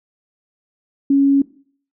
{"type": "tone", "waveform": "sine", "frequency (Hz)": 277.2, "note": "C#4", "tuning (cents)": 0, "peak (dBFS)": -10, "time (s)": [1.1, 1.42], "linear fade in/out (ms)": 5, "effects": ["noise-tail reverb RT60 0.5 s tail -19 dB re dry"]}